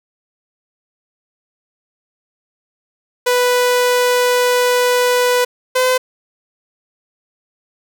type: tone pair in turn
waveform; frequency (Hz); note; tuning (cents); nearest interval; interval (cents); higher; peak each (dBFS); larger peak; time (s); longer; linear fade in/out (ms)
sawtooth; 493.9 / 509.8; B4 / C5; 0 / -45; minor second; 55; second; -8; neither; 3.26-5.45 / 5.75-5.98; first; 10
effects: none